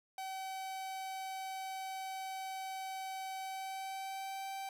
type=tone with pitch glide; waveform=45% pulse; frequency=764 to 777.4 Hz; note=G5 to G5; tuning=-45 to -15 cents; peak=-40 dBFS; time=0.18-4.69 s; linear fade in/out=2 ms; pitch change=+30 cents; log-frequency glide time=3.38-4.53 s; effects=none